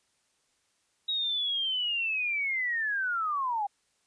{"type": "linear sweep", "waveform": "sine", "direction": "down", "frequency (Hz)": [3818, 784], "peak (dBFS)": -27, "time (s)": [1.08, 3.67], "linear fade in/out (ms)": 10, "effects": ["white hiss -72 dBFS RMS until 4.06 s", "resampled to 22050 Hz"]}